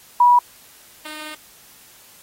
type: tone pair in turn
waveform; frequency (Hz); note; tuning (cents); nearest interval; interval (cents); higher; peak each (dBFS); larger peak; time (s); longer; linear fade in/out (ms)
sine / 5% pulse; 973 / 306.5; B5 / D#4; -26 / -26; octave + minor sixth; 2000; first; -9 / -21; first; 0.2-0.39 / 1.05-1.35; second; 5
effects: white hiss -48 dBFS RMS until 2.22 s + AAC 48 kbps